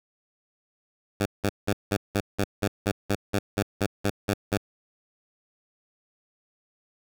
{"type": "tone bursts", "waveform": "10% pulse", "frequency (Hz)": 101.1, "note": "G#2", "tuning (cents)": -46, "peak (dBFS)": -14, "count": 15, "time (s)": [1.2, 4.575], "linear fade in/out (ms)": 5, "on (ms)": 57, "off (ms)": 180, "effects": []}